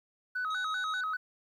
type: tone with vibrato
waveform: sine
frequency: 1378 Hz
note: F6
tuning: 24 cents flat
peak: -29 dBFS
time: 0.35-1.17 s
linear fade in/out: 10 ms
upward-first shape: square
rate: 5.1 Hz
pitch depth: 140 cents each way
type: tone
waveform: sine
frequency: 3800 Hz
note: A#7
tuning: 33 cents sharp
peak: -37 dBFS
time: 0.5-1.01 s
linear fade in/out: 5 ms
effects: tanh soft clip ceiling -28 dBFS + 11-bit